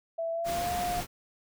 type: tone with pitch glide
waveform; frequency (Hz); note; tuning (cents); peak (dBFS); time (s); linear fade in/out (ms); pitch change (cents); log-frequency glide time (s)
sine; 662 to 709.5; E5 to F5; +7 to +27; -29; 0.18-1.01; 10; +120; 0.32-0.71
type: noise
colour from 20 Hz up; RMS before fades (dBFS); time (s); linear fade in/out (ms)
pink; -36; 0.44-1.07; 50
effects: none